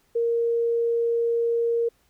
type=tone; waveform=sine; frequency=466.2 Hz; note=A#4; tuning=in tune; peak=-20 dBFS; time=0.15-1.89 s; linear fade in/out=10 ms; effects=pink hiss -65 dBFS RMS until 2.09 s